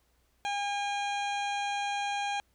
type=harmonic tone; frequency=810 Hz; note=G#5; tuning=43 cents flat; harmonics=1 / 2 / 3 / 4 / 5 / 7 / 8 / 9 / 10; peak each=-31 / -40 / -38 / -41 / -47 / -55 / -49 / -57 / -51 dBFS; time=0.45-2.4 s; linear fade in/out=0 ms; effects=added 60 Hz sine -70 dBFS peak until 2.54 s + pink hiss -72 dBFS RMS until 2.54 s